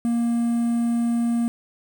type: tone with quantisation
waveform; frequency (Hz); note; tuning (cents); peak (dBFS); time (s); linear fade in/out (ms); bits
triangle; 234.7; A#3; +12; -17; 0.05-1.48; 0; 7
effects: none